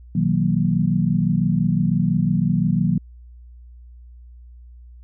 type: chord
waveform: sine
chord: B major seventh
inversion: none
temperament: equal with one note detuned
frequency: 123.47 / 159.11 / 185 / 233.1 Hz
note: B2 / D#3 / F#3 / A#3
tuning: 0 / +39 / 0 / 0 cents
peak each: -25 / -20 / -20 / -24 dBFS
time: 0.15-2.98 s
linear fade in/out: 5 ms
effects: added 60 Hz sine -40 dBFS peak until 5.03 s